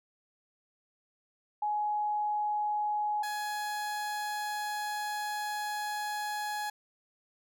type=tone pair in turn; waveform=sine / 30% pulse; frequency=839 / 839 Hz; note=G#5 / G#5; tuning=+17 / +17 cents; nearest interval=unison; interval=0 cents; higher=neither; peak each=-28 / -30 dBFS; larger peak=first; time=1.62-3.23 / 3.23-6.7 s; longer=second; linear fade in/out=5 ms; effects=none